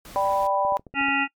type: noise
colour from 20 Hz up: pink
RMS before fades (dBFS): -43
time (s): 0.05-0.47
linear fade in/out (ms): 2
type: chord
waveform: sine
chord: G major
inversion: second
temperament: equal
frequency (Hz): 587.3 / 784 / 987.8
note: D5 / G5 / B5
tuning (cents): 0 / 0 / 0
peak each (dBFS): -24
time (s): 0.16-0.77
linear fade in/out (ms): 0
type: click train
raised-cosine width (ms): 2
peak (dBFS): -28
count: 7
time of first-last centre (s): 0.65-1.085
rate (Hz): 13.8
type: harmonic tone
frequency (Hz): 277.2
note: C#4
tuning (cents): 0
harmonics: 1 / 3 / 5 / 7 / 9 / 10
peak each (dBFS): -27 / -27 / -27 / -27 / -27 / -27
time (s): 0.94-1.28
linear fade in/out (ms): 50
effects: noise-tail reverb RT60 0.1 s tail -21 dB re dry + MP3 96 kbps